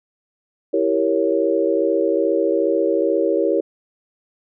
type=chord; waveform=sine; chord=E diminished seventh; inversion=none; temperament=equal; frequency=329.6 / 392 / 466.2 / 554.4 Hz; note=E4 / G4 / Bb4 / Db5; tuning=0 / 0 / 0 / 0 cents; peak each=-21 dBFS; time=0.73-3.61 s; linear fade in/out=10 ms; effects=none